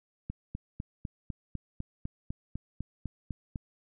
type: click train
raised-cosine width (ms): 5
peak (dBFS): -23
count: 14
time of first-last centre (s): 0.3-3.558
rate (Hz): 3.99
effects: none